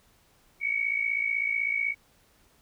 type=tone pair together; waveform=sine; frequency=2217 / 2273 Hz; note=C#7 / C#7; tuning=0 / +43 cents; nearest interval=unison; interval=43 cents; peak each=-28 dBFS; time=0.6-1.95 s; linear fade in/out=50 ms; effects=pink hiss -63 dBFS RMS until 2.61 s